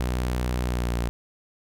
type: tone with pitch glide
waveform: sawtooth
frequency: 61.74 to 58.95 Hz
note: B1 to A#1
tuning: 0 to +20 cents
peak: -20 dBFS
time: 0-1.09 s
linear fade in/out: 0 ms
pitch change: -80 cents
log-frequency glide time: 0.62-0.97 s
effects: none